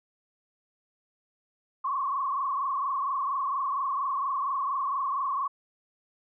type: tone with frequency modulation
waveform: sine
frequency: 1094 Hz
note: C#6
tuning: 23 cents flat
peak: -26 dBFS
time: 1.84-5.48 s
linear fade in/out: 10 ms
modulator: 24.3 Hz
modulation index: 2.4
effects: none